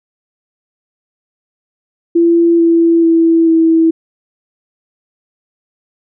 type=tone with pitch steps; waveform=sine; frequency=338.1 / 334 / 330 / 326 Hz; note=E4 / E4 / E4 / E4; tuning=+44 / +23 / +2 / -19 cents; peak=-6 dBFS; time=2.15-3.91 s; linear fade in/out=10 ms; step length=440 ms; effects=none